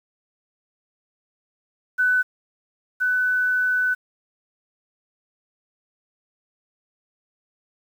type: tone pair in turn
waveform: sine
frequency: 1499 / 1499 Hz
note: F#6 / F#6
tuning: +22 / +22 cents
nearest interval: unison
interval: 0 cents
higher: neither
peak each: -16 / -18 dBFS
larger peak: first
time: 1.98-2.23 / 3-3.95 s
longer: second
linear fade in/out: 20 ms
effects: 8-bit